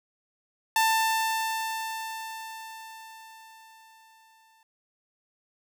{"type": "tone with exponential decay", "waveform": "sawtooth", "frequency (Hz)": 890, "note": "A5", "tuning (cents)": 20, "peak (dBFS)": -16, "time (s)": [0.76, 4.63], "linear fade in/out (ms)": 2, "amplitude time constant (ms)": 840, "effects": []}